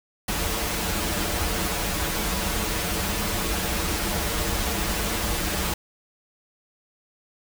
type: noise with comb filter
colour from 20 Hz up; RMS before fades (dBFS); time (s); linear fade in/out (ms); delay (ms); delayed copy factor
pink; -26; 0.28-5.74; 5; 7.7; -0.85
effects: none